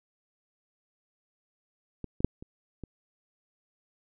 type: clicks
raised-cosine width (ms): 3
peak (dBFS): -23 / -22 / -6 / -30 / -26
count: 5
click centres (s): 2.043 / 2.205 / 2.246 / 2.425 / 2.837
effects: none